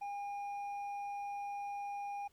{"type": "tone with hard clipping", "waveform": "sine", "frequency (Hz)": 810, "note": "G#5", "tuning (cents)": -43, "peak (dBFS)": -40, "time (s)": [0.01, 2.28], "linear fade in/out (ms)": 10, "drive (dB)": 4, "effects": ["pink hiss -73 dBFS RMS until 2.32 s"]}